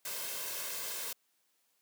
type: noise with comb filter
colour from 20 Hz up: white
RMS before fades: -39 dBFS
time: 0.05-1.13 s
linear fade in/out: 5 ms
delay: 1.9 ms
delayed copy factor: +0.6
effects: white hiss -75 dBFS RMS until 1.81 s + high-pass 200 Hz 12 dB/octave